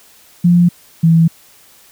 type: tone pair in turn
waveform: sine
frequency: 174.61 / 164.49 Hz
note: F3 / E3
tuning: 0 / -3 cents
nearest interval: minor second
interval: 103 cents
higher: first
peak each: -6 dBFS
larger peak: neither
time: 0.44-0.69 / 1.03-1.28 s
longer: neither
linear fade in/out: 10 ms
effects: white hiss -46 dBFS RMS until 1.91 s